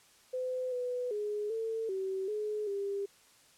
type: tone with pitch steps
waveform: sine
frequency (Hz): 509 / 495.5 / 417.8 / 448.6 / 382.4 / 423.3 / 399.2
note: C5 / B4 / G#4 / A4 / G4 / G#4 / G4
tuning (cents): -48 / +6 / +10 / +34 / -43 / +33 / +32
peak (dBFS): -32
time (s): 0.33-3.06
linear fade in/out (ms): 10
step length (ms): 390
effects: white hiss -62 dBFS RMS until 3.57 s + low-pass 10000 Hz 12 dB/octave